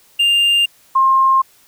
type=tone pair in turn; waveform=triangle / sine; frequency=2800 / 1063.5 Hz; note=F7 / C6; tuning=+4 / +28 cents; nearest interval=octave + perfect fourth; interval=1676 cents; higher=first; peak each=-9 / -9 dBFS; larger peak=neither; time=0.19-0.66 / 0.95-1.42 s; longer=neither; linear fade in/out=10 ms; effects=white hiss -51 dBFS RMS until 1.67 s